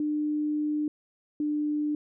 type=tone pair in turn; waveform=sine; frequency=300 / 298.3 Hz; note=D4 / D4; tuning=+37 / +27 cents; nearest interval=unison; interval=10 cents; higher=first; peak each=-25 dBFS; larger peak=neither; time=0-0.88 / 1.4-1.95 s; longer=first; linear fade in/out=2 ms; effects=none